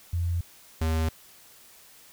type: tone pair in turn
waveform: sine / square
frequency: 86.1 / 80.21 Hz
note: F2 / E2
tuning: -24 / -47 cents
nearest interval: minor second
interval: 123 cents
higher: first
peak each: -24 dBFS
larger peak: neither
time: 0.13-0.41 / 0.81-1.09 s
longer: neither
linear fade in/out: 5 ms
effects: white hiss -53 dBFS RMS until 2.12 s